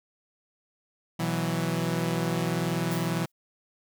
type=chord; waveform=sawtooth; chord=B suspended fourth; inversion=none; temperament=equal; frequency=123.47 / 164.81 / 185 Hz; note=B2 / E3 / F#3; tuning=0 / 0 / 0 cents; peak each=-29 / -24 / -28 dBFS; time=1.19-3.26 s; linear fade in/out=10 ms
type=noise with exponential decay; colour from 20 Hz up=blue; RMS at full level=-37 dBFS; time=2.91-3.32 s; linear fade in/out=5 ms; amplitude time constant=88 ms
effects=none